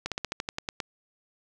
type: slowing click train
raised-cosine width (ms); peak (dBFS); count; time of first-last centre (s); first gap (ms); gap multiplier
0.2; -13; 10; 0.06-0.802; 57; 1.09
effects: none